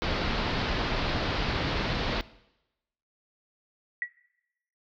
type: low-pass noise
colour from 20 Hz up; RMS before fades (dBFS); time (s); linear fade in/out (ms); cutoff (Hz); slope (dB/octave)
pink; -29; 0.02-2.21; 0; 4800; 48
type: tone with exponential decay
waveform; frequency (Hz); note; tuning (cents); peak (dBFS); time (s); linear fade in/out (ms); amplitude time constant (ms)
sine; 1935; B6; -36; -23; 4.02-4.1; 1; 17
effects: noise-tail reverb RT60 0.9 s tail -19 dB re dry